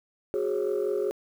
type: chord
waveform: sine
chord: F# suspended second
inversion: none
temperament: equal with one note detuned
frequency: 370 / 415.3 / 542.6 Hz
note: F#4 / G#4 / C#5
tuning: 0 / 0 / -37 cents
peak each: -28 / -26 / -31 dBFS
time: 0.34-1.11 s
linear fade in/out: 0 ms
effects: tanh soft clip ceiling -20 dBFS + 9-bit